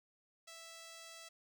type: tone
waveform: 5% pulse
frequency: 659.3 Hz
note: E5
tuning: in tune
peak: -40 dBFS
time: 0.47-1.29 s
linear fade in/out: 10 ms
effects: none